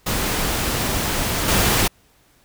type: noise with level steps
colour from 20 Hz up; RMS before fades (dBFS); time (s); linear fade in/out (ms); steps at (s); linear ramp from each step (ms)
pink; -22 / -17; 0.06-1.88; 10; 1.48; 2
effects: pink hiss -57 dBFS RMS until 2.44 s